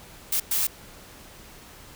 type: noise bursts at uneven times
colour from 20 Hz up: blue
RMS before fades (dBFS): -24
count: 2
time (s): 0.32-0.4 / 0.51-0.67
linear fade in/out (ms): 5
effects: pink hiss -47 dBFS RMS until 1.95 s